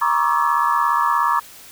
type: tone cluster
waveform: sine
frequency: 947 / 1102 / 1179 / 1312 / 1712 Hz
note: A#5 / C#6 / D6 / E6 / A6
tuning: +27 / -11 / +6 / -9 / -48 cents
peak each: -20 / -20 / -20 / -26 / -27 dBFS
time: 0.01-1.4 s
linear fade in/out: 10 ms
effects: white hiss -42 dBFS RMS until 1.71 s